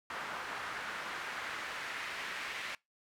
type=noise with band-pass filter sweep; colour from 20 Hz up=pink; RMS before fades=-41 dBFS; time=0.1-2.75 s; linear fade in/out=2 ms; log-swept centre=1300 to 2100 Hz; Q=1.5; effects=noise-tail reverb RT60 0.2 s tail -24 dB re dry